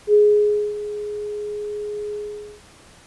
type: tone with ADSR envelope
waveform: sine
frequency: 417.3 Hz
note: G#4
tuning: 8 cents sharp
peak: -9 dBFS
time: 0.07-2.62 s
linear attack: 68 ms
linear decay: 600 ms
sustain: -16 dB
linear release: 470 ms
effects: pink hiss -48 dBFS RMS until 3.06 s + resampled to 24000 Hz